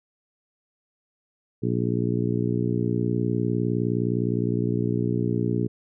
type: harmonic tone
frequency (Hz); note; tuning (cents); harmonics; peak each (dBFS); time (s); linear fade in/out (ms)
59.6; A#1; +39; 2 / 3 / 4 / 5 / 6 / 7; -26 / -28 / -29 / -30 / -31 / -31; 1.62-5.68; 20
effects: none